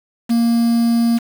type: tone with quantisation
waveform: triangle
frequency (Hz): 233.1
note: A#3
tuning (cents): 0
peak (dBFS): -10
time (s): 0.29-1.19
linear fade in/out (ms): 20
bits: 5
effects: none